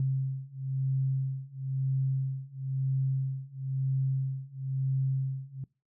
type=beating tone pair; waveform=sine; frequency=133 / 134 Hz; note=C3 / C3; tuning=+29 / +42 cents; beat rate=1 Hz; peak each=-31 / -30 dBFS; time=0-5.64 s; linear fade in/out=2 ms; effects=noise-tail reverb RT60 0.3 s tail -24 dB re dry